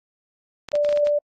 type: clicks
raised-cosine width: 0.2 ms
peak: -17 dBFS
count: 8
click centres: 0.687 / 0.718 / 0.754 / 0.848 / 0.891 / 0.927 / 0.974 / 1.071 s
type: tone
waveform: sine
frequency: 587.3 Hz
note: D5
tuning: in tune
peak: -17 dBFS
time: 0.73-1.19 s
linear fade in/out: 10 ms
effects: AAC 32 kbps